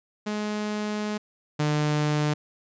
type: tone pair in turn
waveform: sawtooth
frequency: 210.6 / 149.87 Hz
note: G#3 / D3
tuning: +24 / +35 cents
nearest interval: tritone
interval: 589 cents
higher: first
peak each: -23 / -18 dBFS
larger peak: second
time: 0.26-1.18 / 1.59-2.34 s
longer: first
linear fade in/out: 10 ms
effects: resampled to 16000 Hz